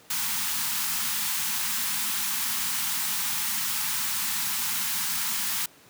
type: band-stop noise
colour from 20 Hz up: white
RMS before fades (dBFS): -28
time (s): 0.1-5.66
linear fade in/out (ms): 5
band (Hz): 250 to 810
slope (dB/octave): 96
effects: pink hiss -54 dBFS RMS until 5.89 s + high-pass 150 Hz 12 dB/octave